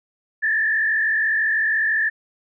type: tone with frequency modulation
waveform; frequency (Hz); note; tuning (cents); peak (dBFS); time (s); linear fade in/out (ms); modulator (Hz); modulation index
sine; 1758; A6; -2; -17; 0.42-2.1; 20; 46; 1.3
effects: none